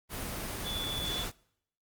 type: tone in noise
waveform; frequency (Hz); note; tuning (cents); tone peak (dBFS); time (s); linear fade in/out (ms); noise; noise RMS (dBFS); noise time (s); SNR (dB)
sine; 3454; A7; -33; -34; 0.63-1.26; 50; pink; -37; 0.09-1.32; 0
effects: noise-tail reverb RT60 0.7 s tail -23 dB re dry + Opus 24 kbps